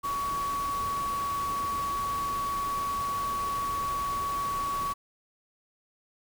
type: tone in noise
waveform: sine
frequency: 1125 Hz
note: C#6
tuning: 25 cents sharp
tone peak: -28 dBFS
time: 0.03-4.94 s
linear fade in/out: 20 ms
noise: pink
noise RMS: -40 dBFS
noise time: 0.03-4.94 s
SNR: +9 dB
effects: none